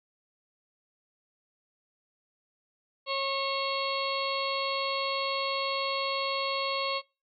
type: harmonic tone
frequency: 546 Hz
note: C#5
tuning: 26 cents flat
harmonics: 1 / 2 / 4 / 5 / 6 / 7 / 8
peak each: -33 / -33 / -38 / -37 / -39 / -41 / -36 dBFS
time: 3.06-7.02 s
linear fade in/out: 50 ms
effects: noise-tail reverb RT60 0.3 s tail -25 dB re dry